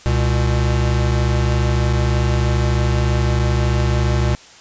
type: tone pair together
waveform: square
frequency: 67.35 / 120 Hz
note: C#2 / B2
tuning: -49 / -49 cents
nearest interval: minor seventh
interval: 1000 cents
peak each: -18 dBFS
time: 0.06-4.35 s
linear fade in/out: 0 ms
effects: white hiss -43 dBFS RMS until 4.6 s + resampled to 16000 Hz